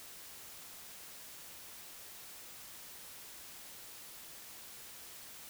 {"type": "silence", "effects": ["white hiss -51 dBFS RMS until 5.49 s"]}